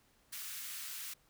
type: high-pass noise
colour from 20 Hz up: white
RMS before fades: -44 dBFS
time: 0.32-1.14 s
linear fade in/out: 10 ms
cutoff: 1300 Hz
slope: 24 dB/octave
effects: pink hiss -70 dBFS RMS until 1.29 s